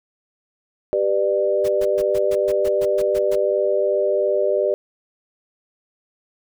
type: chord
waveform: sine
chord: G major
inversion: none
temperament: equal with one note detuned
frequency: 392 / 493.9 / 596.6 Hz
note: G4 / B4 / D5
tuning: 0 / 0 / +27 cents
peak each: -21 / -23 / -19 dBFS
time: 0.93-4.74 s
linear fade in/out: 0 ms
type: noise bursts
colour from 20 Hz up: pink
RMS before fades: -35 dBFS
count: 11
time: 1.64-3.357 s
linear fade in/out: 10 ms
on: 47 ms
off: 120 ms
effects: none